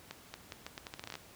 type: accelerating click train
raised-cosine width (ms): 0.2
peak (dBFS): -24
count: 14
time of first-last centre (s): 0.11-1.154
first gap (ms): 230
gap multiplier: 0.79
effects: pink hiss -56 dBFS RMS until 1.35 s + high-pass 60 Hz 12 dB/octave